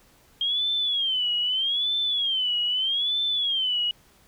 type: tone with vibrato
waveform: sine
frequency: 3207 Hz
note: G7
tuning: 39 cents sharp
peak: -22 dBFS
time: 0.41-3.91 s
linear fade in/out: 2 ms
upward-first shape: sine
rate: 0.8 Hz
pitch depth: 170 cents each way
effects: pink hiss -58 dBFS RMS until 4.27 s